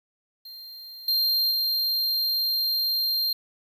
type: tone with level steps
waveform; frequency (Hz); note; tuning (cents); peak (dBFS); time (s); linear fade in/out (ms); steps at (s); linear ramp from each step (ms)
square; 4186; C8; 0; -40 / -21 / -23; 0.45-3.33; 5; 1.08 / 1.51; 2
effects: 10-bit